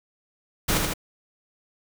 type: noise with echo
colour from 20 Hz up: pink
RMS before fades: -22 dBFS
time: 0.68-0.78 s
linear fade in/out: 10 ms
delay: 79 ms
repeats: 2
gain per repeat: -3 dB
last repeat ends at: 0.938 s
effects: none